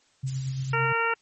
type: tone with tremolo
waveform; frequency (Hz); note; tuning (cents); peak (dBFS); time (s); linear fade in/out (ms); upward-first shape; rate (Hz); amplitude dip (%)
sine; 132.6; C3; +23; -25; 0.23-0.93; 10; triangle; 8.8; 45
type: noise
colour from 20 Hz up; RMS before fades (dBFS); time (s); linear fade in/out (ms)
violet; -33; 0.26-0.75; 20
type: harmonic tone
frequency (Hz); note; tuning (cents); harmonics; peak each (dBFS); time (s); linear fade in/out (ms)
460; A#4; -23; 1 / 2 / 3 / 4 / 5 / 6; -30 / -29 / -26 / -32 / -32 / -32; 0.73-1.14; 5
effects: white hiss -64 dBFS RMS until 1.21 s + MP3 32 kbps